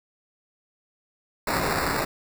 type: noise with sample-and-hold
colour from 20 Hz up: blue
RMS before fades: -25 dBFS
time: 1.47-2.05 s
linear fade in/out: 5 ms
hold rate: 3150 Hz
effects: none